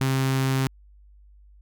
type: tone with notch filter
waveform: sawtooth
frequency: 133.1 Hz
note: C3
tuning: 30 cents sharp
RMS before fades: -23 dBFS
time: 0.01-0.67 s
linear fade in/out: 0 ms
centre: 580 Hz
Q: 1.7
effects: added 50 Hz sine -49 dBFS peak until 1.61 s